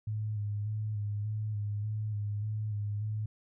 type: tone with vibrato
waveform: sine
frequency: 105.4 Hz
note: G#2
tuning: 26 cents sharp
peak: -31 dBFS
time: 0.07-3.26 s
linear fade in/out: 5 ms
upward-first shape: square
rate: 1.7 Hz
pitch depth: 31 cents each way
effects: none